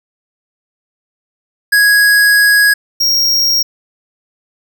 square tone pair in turn, 1661.2 / 5588 Hz, G#6 / F8, 0 / 0 cents, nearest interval octave + major sixth, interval 2100 cents, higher second, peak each -7 / -10 dBFS, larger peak first, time 1.72-2.74 / 3-3.63 s, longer first, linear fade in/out 10 ms, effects none

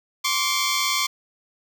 10% pulse tone pair together, 1057.6 / 1153 Hz, C6 / D6, +18 / -32 cents, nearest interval minor second, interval 150 cents, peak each -15 dBFS, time 0.24-1.07 s, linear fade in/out 10 ms, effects none

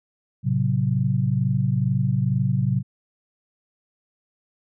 sine chord, F# diminished, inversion first, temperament just, 111 / 133.2 / 185 Hz, A2 / C3 / F#3, +16 / +31 / 0 cents, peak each -24 / -21 / -25 dBFS, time 0.43-2.83 s, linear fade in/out 50 ms, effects none

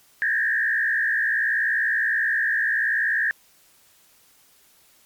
sine tone with frequency modulation, 1734 Hz, A6, 26 cents flat, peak -19 dBFS, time 0.22-3.31 s, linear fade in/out 0 ms, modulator 60.7 Hz, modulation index 2, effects white hiss -57 dBFS RMS until 5.05 s + MP3 96 kbps

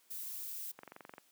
violet noise, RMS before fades -43 dBFS, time 0.1-0.72 s, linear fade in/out 10 ms
click train, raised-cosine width 0.5 ms, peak -33 dBFS, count 10, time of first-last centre 0.79-1.181 s, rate 23 Hz
effects white hiss -69 dBFS RMS until 1.31 s + high-pass 200 Hz 12 dB/octave

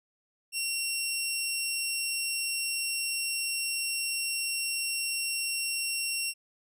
15% pulse tone, 2737 Hz, F7, 36 cents flat, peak -22 dBFS, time 0.52-6.34 s, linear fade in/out 50 ms, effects none

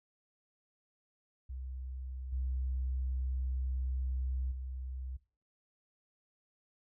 sine tone with level steps, 64.5 Hz, C2, 24 cents flat, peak -39 / -31 / -38 dBFS, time 1.49-5.17 s, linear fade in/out 10 ms, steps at 2.32 / 4.51 s, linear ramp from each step 10 ms, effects noise-tail reverb RT60 0.4 s tail -20 dB re dry + tanh soft clip ceiling -28 dBFS

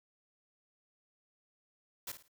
white noise with echo, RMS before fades -41 dBFS, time 2.07-2.12 s, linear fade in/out 5 ms, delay 54 ms, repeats 3, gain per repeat -10 dB, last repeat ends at 2.282 s, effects none

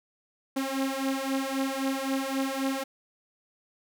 sawtooth beating tone pair, 267 / 270.8 Hz, C4 / C#4, +35 / -40 cents, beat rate 3.8 Hz, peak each -27 / -26 dBFS, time 0.56-2.84 s, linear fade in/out 10 ms, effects none

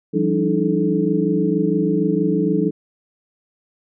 sine tone cluster, 169.5 / 193.9 / 290.4 / 316.8 / 432.6 Hz, E3 / G3 / D4 / D#4 / A4, +49 / -19 / -19 / +31 / -29 cents, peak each -22 dBFS, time 0.13-2.71 s, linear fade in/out 20 ms, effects none

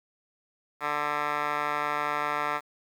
10% pulse tone with band-pass filter, 147.9 Hz, D3, 13 cents sharp, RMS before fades -29 dBFS, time 0.8-2.61 s, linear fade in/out 50 ms, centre 1400 Hz, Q 8.8, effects 9-bit

